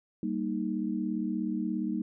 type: chord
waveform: sine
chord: Eb major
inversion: first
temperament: equal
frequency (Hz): 196 / 233.1 / 311.1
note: G3 / Bb3 / Eb4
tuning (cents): 0 / 0 / 0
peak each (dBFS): -33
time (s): 0.23-2.02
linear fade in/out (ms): 2
effects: none